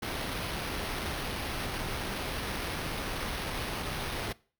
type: noise with sample-and-hold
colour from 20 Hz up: pink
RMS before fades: -35 dBFS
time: 0.02-4.33 s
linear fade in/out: 10 ms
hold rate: 7350 Hz
effects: noise-tail reverb RT60 0.4 s tail -22 dB re dry